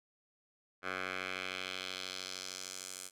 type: tone with band-pass filter sweep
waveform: 10% pulse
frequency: 93.1 Hz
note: F#2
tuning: 11 cents sharp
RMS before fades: -42 dBFS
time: 0.82-3.11 s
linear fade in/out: 50 ms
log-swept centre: 1600 to 8600 Hz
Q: 1.6
effects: none